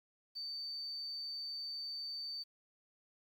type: tone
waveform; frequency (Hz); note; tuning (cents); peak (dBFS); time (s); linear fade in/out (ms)
sine; 4574; D8; -47; -40; 0.35-2.44; 20
effects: 11-bit